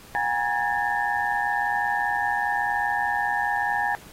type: tone cluster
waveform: sine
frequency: 733 / 818 / 946 / 1669 / 1790 Hz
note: F#5 / G#5 / A#5 / G#6 / A6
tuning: -16 / -26 / +25 / +8 / +29 cents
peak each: -33 / -25 / -31 / -29 / -28 dBFS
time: 0.15-3.95 s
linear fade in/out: 0 ms
effects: pink hiss -48 dBFS RMS until 4.12 s + AAC 48 kbps